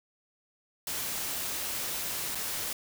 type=noise with dropouts; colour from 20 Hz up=white; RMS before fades=-34 dBFS; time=0.87-2.73 s; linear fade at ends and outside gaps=2 ms; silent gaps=2.349-2.353 s; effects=none